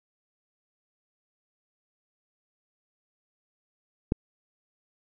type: click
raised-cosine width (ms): 3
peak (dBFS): -10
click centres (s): 4.121
effects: none